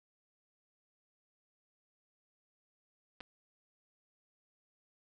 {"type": "clicks", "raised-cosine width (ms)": 0.3, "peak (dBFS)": -30, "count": 2, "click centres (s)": [3.205, 3.209], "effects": []}